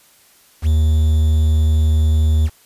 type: tone with quantisation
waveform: triangle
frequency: 77.78 Hz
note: D#2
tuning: in tune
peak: -9 dBFS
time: 0.62-2.5 s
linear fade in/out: 50 ms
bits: 6
effects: white hiss -51 dBFS RMS until 2.65 s + resampled to 32000 Hz